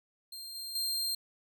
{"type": "tone with level steps", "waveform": "sawtooth", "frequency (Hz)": 4186, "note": "C8", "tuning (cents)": 0, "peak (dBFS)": [-39, -36, -28], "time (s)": [0.32, 1.15], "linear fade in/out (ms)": 5, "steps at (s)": [0.55, 0.75], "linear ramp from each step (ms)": 5, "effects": []}